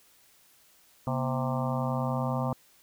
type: harmonic tone with a mistuned harmonic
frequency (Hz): 130.81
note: C3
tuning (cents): 0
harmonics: 1 / 2 / 4 / 5 / 6 / 7 / 8 / 9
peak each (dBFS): -30 / -33 / -36 / -37 / -38 / -38 / -39 / -40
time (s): 1.07-2.53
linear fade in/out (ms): 2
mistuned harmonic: 2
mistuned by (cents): -140
effects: white hiss -61 dBFS RMS until 2.82 s